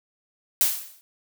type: noise with exponential decay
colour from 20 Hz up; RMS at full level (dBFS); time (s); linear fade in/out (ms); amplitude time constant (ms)
blue; -17; 0.61-1.01; 0; 85
effects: none